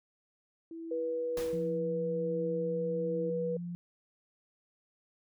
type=tone with tremolo; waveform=sine; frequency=329.6 Hz; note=E4; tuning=in tune; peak=-38 dBFS; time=0.71-3.3 s; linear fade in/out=2 ms; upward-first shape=triangle; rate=1.3 Hz; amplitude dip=65%
type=tone; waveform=sine; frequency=486.9 Hz; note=B4; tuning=25 cents flat; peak=-31 dBFS; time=0.91-3.57 s; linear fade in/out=5 ms
type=noise with exponential decay; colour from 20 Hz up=pink; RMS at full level=-39 dBFS; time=1.37-1.79 s; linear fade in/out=2 ms; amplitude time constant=90 ms
type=tone with pitch glide; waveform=sine; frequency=172.9 to 174 Hz; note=F3 to F3; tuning=-17 to -6 cents; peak=-36 dBFS; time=1.53-3.75 s; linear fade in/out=0 ms; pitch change=+11 cents; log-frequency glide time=2.47-3.14 s
effects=none